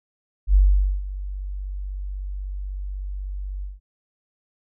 sine tone with ADSR envelope, 48.11 Hz, G1, 32 cents flat, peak -10 dBFS, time 0.47-3.8 s, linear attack 78 ms, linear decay 470 ms, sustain -17 dB, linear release 170 ms, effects none

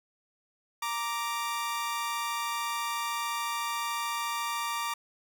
sawtooth tone pair together, 933 / 1174.7 Hz, A#5 / D6, +1 / 0 cents, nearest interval major third, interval 399 cents, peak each -30 / -29 dBFS, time 0.82-4.94 s, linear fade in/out 5 ms, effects none

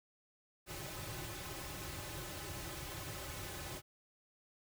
pink noise with comb filter, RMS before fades -45 dBFS, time 0.66-3.82 s, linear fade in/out 50 ms, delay 4.3 ms, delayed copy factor -1, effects none

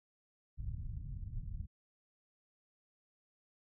pink low-pass noise, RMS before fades -42 dBFS, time 0.57-1.67 s, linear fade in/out 20 ms, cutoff 130 Hz, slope 24 dB/octave, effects none

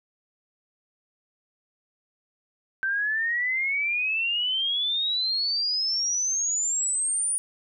sine exponential sweep, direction up, 1547 to 9620 Hz, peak -23 dBFS, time 2.83-7.38 s, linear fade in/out 0 ms, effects none

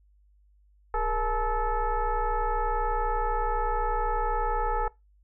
sine tone with frequency modulation, 414.3 Hz, G#4, 4 cents flat, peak -24 dBFS, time 0.94-4.88 s, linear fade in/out 2 ms, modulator 444 Hz, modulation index 2, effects noise-tail reverb RT60 0.2 s tail -22 dB re dry + added 50 Hz sine -58 dBFS peak until 5.23 s

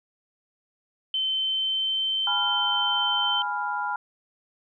sine tone with pitch glide, 3079 to 3099 Hz, G7 to G7, -32 to -21 cents, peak -23 dBFS, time 1.14-3.42 s, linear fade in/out 2 ms, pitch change +11 cents, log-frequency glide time 1.24-2.12 s
sine chord, F diminished, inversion first, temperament equal, 830.6 / 987.8 / 1396.9 Hz, Ab5 / Cb6 / F6, 0 / 0 / 0 cents, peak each -30 dBFS, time 2.27-3.96 s, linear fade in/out 2 ms
effects none

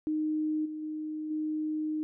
sine tone with level steps, 308.6 Hz, D#4, 14 cents flat, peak -27 / -35 / -33 / -29 dBFS, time 0.07-2.03 s, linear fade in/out 0 ms, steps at 0.65 / 0.82 / 1.3 s, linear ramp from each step 10 ms, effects none

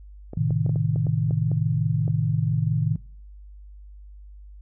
clicks, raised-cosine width 2 ms, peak -21 dBFS, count 10, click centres 0.334 / 0.507 / 0.663 / 0.694 / 0.759 / 0.96 / 1.068 / 1.309 / 1.516 / 2.079 s
sine chord, A diminished, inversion none, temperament equal, 110 / 130.81 / 155.56 Hz, A2 / C3 / Eb3, 0 / 0 / 0 cents, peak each -24 / -26 / -23 dBFS, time 0.37-2.96 s, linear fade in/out 5 ms
effects noise-tail reverb RT60 0.5 s tail -24 dB re dry + added 50 Hz sine -41 dBFS peak until 4.61 s

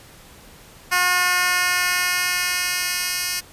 10% pulse tone with high-pass filter sweep, 359.8 Hz, F#4, 48 cents flat, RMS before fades -21 dBFS, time 0.91-3.41 s, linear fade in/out 20 ms, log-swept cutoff 1100 to 3600 Hz, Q 0.84, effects pink hiss -46 dBFS RMS until 3.52 s + resampled to 32000 Hz

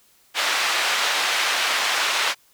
white band-pass noise, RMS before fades -22 dBFS, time 0.34-2.35 s, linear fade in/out 50 ms, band 750 to 3400 Hz, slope 12 dB/octave, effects white hiss -58 dBFS RMS until 2.53 s

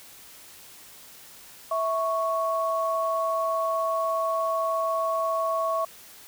sine tone pair together, 654.7 / 1108.7 Hz, E5 / C#6, -12 / 0 cents, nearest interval major sixth, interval 912 cents, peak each -26 dBFS, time 1.71-5.85 s, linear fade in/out 5 ms, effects white hiss -48 dBFS RMS until 6.27 s

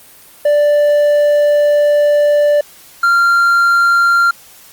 triangle tone pair in turn, 587.3 / 1385.6 Hz, D5 / F6, 0 / -14 cents, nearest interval octave + minor third, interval 1486 cents, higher second, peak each -6 dBFS, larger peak neither, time 0.45-2.61 / 3.03-4.31 s, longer first, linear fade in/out 5 ms, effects white hiss -41 dBFS RMS until 4.72 s + Opus 32 kbps

